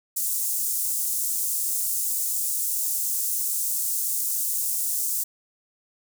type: high-pass noise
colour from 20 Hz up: pink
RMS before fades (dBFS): -26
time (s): 0.16-5.24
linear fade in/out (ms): 10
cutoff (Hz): 7500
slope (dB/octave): 24
effects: none